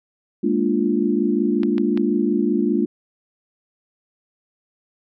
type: chord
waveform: sine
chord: Bb dominant seventh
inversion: third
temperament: equal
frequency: 207.7 / 233.1 / 293.7 / 349.2 Hz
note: Ab3 / Bb3 / D4 / F4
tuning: 0 / 0 / 0 / 0 cents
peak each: -22 dBFS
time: 0.43-2.86 s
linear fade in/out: 10 ms
type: clicks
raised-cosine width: 0.3 ms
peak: -16 dBFS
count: 3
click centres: 1.633 / 1.781 / 1.975 s
effects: none